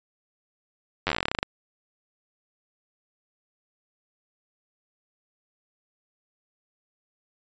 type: slowing click train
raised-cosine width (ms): 0.3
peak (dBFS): -8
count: 17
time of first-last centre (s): 1.07-1.429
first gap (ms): 10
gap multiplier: 1.1
effects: resampled to 16000 Hz